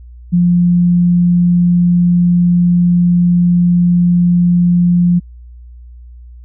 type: tone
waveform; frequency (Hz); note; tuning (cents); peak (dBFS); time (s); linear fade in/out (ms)
sine; 175.4; F3; +8; -7; 0.32-5.2; 20
effects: added 60 Hz sine -32 dBFS peak until 6.44 s